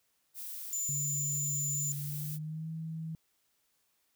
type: noise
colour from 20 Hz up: violet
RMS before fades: -42 dBFS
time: 0.34-2.39 s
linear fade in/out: 50 ms
type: tone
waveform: sine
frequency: 7060 Hz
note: A8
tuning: 5 cents sharp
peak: -32 dBFS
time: 0.73-1.92 s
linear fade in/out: 0 ms
type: tone with pitch glide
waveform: sine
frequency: 142.6 to 160.99 Hz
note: C#3 to E3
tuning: +49 to -41 cents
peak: -36 dBFS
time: 0.89-3.15 s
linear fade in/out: 0 ms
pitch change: +210 cents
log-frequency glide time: 1.94-2.69 s
effects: white hiss -75 dBFS RMS until 4.15 s